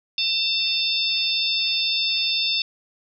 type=harmonic tone with a mistuned harmonic; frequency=898 Hz; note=A5; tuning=35 cents sharp; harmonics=3 / 4 / 5 / 6; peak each=-27 / -23 / -28 / -26 dBFS; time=0.18-2.62 s; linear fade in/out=2 ms; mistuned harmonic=6; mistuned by=-46 cents; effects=none